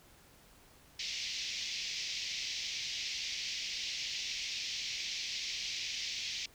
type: band-pass noise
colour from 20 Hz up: white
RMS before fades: -39 dBFS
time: 0.99-6.46 s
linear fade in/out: 5 ms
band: 2100 to 5900 Hz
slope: 48 dB/octave
effects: pink hiss -61 dBFS RMS until 6.54 s